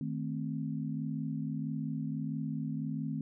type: chord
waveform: sine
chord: A diminished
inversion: second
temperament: equal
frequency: 155.56 / 220 / 261.6 Hz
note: Eb3 / A3 / C4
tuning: 0 / 0 / 0 cents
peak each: -36 / -38 / -38 dBFS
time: 0.01-3.21 s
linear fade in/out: 2 ms
effects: none